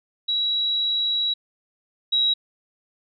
sine tone pair in turn, 3887 / 3858 Hz, B7 / B7, -28 / -41 cents, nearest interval unison, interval 13 cents, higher first, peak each -20 / -17 dBFS, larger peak second, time 0.28-1.34 / 2.12-2.34 s, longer first, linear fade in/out 10 ms, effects none

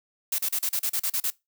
blue noise bursts, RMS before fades -26 dBFS, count 10, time 0.32-1.303 s, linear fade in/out 5 ms, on 65 ms, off 37 ms, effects noise-tail reverb RT60 0.2 s tail -22 dB re dry

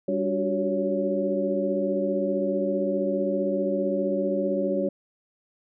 sine tone cluster, 197.4 / 289.6 / 367.8 / 383.1 / 559 Hz, G3 / D4 / F#4 / G4 / C#5, +12 / -24 / -10 / -40 / +14 cents, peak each -29 / -30 / -30 / -34 / -26 dBFS, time 0.08-4.89 s, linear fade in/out 5 ms, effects none

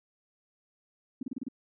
sine tone bursts, 258.8 Hz, C4, 19 cents flat, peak -31 dBFS, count 6, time 1.21-1.485 s, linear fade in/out 5 ms, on 20 ms, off 31 ms, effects none

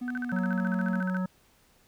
triangle tone with pitch glide, 246.4 to 228.6 Hz, B3 to A#3, -4 to -34 cents, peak -29 dBFS, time 0.01-1.01 s, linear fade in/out 10 ms, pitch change -130 cents, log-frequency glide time 0.2-0.72 s
sine tone bursts, 1527 Hz, G6, 46 cents flat, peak -32 dBFS, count 16, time 0.08-1.169 s, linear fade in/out 0 ms, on 24 ms, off 47 ms
harmonic tone, 185 Hz, F#3, in tune, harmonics 1 / 3 / 5 / 7 / 9, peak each -27 / -40 / -43 / -42 / -48 dBFS, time 0.32-1.26 s, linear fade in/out 5 ms
effects pink hiss -63 dBFS RMS until 1.87 s

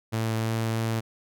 sawtooth tone with pitch glide, 112 to 112.91 Hz, A2 to A2, +31 to +45 cents, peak -21 dBFS, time 0.12-1.01 s, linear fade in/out 20 ms, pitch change +14 cents, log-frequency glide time 0.47-0.53 s, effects none

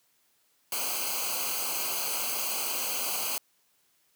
white noise with comb filter, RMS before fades -31 dBFS, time 0.72-3.38 s, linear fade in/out 2 ms, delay 0.55 ms, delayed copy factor -1, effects white hiss -69 dBFS RMS until 4.15 s + high-pass 100 Hz 12 dB/octave

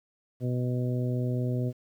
harmonic tone, 124.5 Hz, B2, 14 cents sharp, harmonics 1 / 2 / 3 / 4 / 5, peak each -27 / -33 / -37 / -39 / -41 dBFS, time 0.4-1.73 s, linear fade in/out 50 ms, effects 10-bit

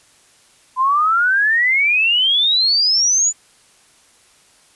sine exponential sweep, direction up, 1009 to 7060 Hz, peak -12 dBFS, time 0.76-3.33 s, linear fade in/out 50 ms, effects white hiss -52 dBFS RMS until 4.75 s + resampled to 24000 Hz

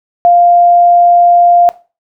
sine tone, 698.5 Hz, F5, in tune, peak -3 dBFS, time 0.25-1.69 s, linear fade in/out 0 ms, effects noise-tail reverb RT60 0.3 s tail -18 dB re dry

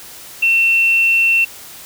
sine tone, 2700 Hz, E7, 41 cents sharp, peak -10 dBFS, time 0.42-1.45 s, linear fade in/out 10 ms, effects white hiss -36 dBFS RMS until 1.85 s

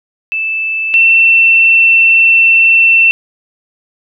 sine tone pair in turn, 2637 / 2689 Hz, E7 / E7, 0 / +34 cents, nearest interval unison, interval 34 cents, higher second, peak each -13 / -4 dBFS, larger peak second, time 0.32-0.94 / 0.94-3.11 s, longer second, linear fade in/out 0 ms, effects none

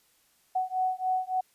sine beating tone pair, 743 / 746.5 Hz, F#5 / F#5, +7 / +15 cents, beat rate 3.5 Hz, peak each -29 dBFS, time 0.55-1.41 s, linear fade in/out 10 ms, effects white hiss -66 dBFS RMS until 1.54 s + resampled to 32000 Hz

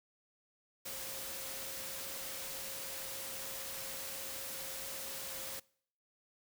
sine tone in noise, 537 Hz, C5, 45 cents sharp, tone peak -53 dBFS, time 0.85-5.6 s, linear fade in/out 10 ms, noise white, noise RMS -43 dBFS, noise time 0.85-5.6 s, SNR -13 dB, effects noise-tail reverb RT60 0.6 s tail -24 dB re dry

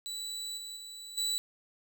30% pulse tone with level steps, 3951 Hz, B7, in tune, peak -34 / -38 / -41 / -27 dBFS, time 0.06-1.38 s, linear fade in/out 0 ms, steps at 0.57 / 0.76 / 1.17 s, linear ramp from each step 10 ms, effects none

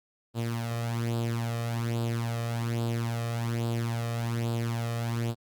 sawtooth tone with flanger, 116.6 Hz, A#2, 1 cent sharp, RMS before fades -30 dBFS, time 0.34-5.35 s, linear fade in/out 50 ms, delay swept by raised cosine 0.24 to 1.64 ms, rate 1.2 Hz, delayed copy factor +0.65, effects Opus 32 kbps

